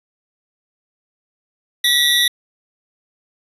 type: tone cluster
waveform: square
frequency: 1940 / 3526 / 3672 / 3876 Hz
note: B6 / A7 / A#7 / B7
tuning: -31 / +3 / -27 / -33 cents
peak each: -19 dBFS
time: 1.84-2.28 s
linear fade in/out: 5 ms
effects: resampled to 32000 Hz + 8-bit